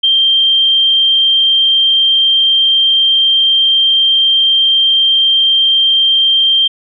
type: tone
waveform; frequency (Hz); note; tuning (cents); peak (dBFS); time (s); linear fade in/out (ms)
sine; 3166; G7; +17; -7; 0.03-6.68; 10
effects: none